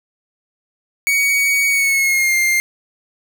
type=tone with pitch glide; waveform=45% pulse; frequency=2247 to 2109 Hz; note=C#7 to C7; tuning=+23 to +13 cents; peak=-13 dBFS; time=1.07-2.6 s; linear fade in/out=0 ms; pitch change=-110 cents; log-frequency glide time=1.69-2.35 s; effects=none